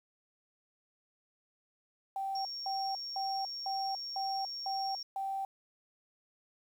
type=tone bursts; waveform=sine; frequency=779 Hz; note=G5; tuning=11 cents flat; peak=-33 dBFS; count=7; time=2.16-5.45 s; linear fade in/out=2 ms; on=290 ms; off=210 ms
type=tone; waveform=sine; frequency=5530 Hz; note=F8; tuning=18 cents flat; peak=-38 dBFS; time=2.35-5.03 s; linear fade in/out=5 ms
effects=10-bit